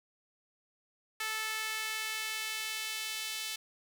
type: tone with high-pass filter sweep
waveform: sawtooth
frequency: 437.3 Hz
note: A4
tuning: 11 cents flat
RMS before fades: -37 dBFS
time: 1.2-3.56 s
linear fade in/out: 5 ms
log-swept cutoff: 1700 to 3100 Hz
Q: 1.3
effects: none